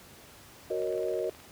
sine chord, D# minor seventh, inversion first, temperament equal, 370 / 466.2 / 554.4 / 622.3 Hz, F#4 / A#4 / C#5 / D#5, 0 / 0 / 0 / 0 cents, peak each -33 / -33 / -37 / -34 dBFS, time 0.7-1.3 s, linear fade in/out 5 ms
click train, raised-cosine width 0.3 ms, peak -35 dBFS, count 12, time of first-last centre 0.82-1.402 s, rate 18.9 Hz
effects pink hiss -52 dBFS RMS until 1.51 s + high-pass 60 Hz 12 dB/octave

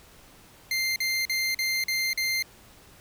25% pulse tone bursts, 2094 Hz, C7, 1 cent sharp, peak -21 dBFS, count 6, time 0.71-2.425 s, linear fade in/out 2 ms, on 250 ms, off 43 ms, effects pink hiss -53 dBFS RMS until 3 s

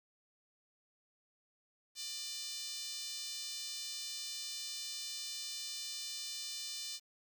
5% pulse tone with high-pass filter, 596 Hz, D5, 25 cents sharp, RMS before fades -43 dBFS, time 1.95-7 s, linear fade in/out 50 ms, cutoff 4000 Hz, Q 1.5, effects 10-bit

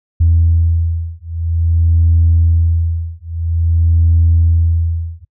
sine beating tone pair, 82.9 / 83.4 Hz, E2 / E2, +10 / +21 cents, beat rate 0.5 Hz, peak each -12 dBFS, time 0.2-5.25 s, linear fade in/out 10 ms, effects noise-tail reverb RT60 0.1 s tail -26 dB re dry + tanh soft clip ceiling -2 dBFS

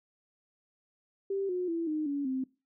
sine tone with pitch steps, 392 / 361.5 / 333.5 / 307.6 / 283.7 / 261.6 Hz, G4 / F#4 / E4 / D#4 / C#4 / C4, 0 / -40 / +20 / -20 / +40 / 0 cents, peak -29 dBFS, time 1.3-2.44 s, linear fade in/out 5 ms, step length 190 ms, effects noise-tail reverb RT60 0.3 s tail -22 dB re dry

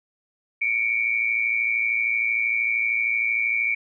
sine tone pair together, 2236 / 2349 Hz, C#7 / D7, +14 / 0 cents, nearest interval minor second, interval 86 cents, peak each -23 / -23 dBFS, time 0.61-3.75 s, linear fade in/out 10 ms, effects none

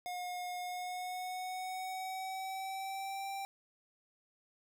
square tone with pitch glide, 719 to 784.1 Hz, F#5 to G5, -50 to 0 cents, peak -39 dBFS, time 0.06-3.45 s, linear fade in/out 0 ms, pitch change +150 cents, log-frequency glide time 0.59-3.28 s, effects none

